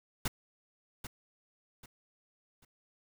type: noise with echo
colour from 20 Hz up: pink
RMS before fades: -32 dBFS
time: 0.25-0.28 s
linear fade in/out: 5 ms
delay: 790 ms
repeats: 3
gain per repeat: -10 dB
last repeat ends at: 2.65 s
effects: none